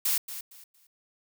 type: noise with echo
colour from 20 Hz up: blue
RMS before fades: -26 dBFS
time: 0.05-0.18 s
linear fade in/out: 5 ms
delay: 230 ms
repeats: 3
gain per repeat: -12 dB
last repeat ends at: 0.87 s
effects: none